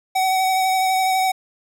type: tone with vibrato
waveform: square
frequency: 755 Hz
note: F#5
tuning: 35 cents sharp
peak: -17 dBFS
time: 0.15-1.32 s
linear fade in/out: 10 ms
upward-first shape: sine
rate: 12 Hz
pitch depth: 17 cents each way
effects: none